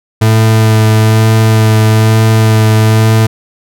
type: tone with vibrato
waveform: 40% pulse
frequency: 110 Hz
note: A2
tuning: in tune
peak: -4 dBFS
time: 0.21-3.27 s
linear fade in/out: 10 ms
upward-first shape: sine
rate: 1.1 Hz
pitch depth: 14 cents each way
effects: none